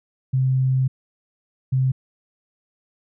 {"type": "tone bursts at uneven times", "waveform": "sine", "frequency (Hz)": 130.81, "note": "C3", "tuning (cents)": 0, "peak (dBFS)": -16, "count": 2, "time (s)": [[0.33, 0.88], [1.72, 1.92]], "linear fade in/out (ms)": 10, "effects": []}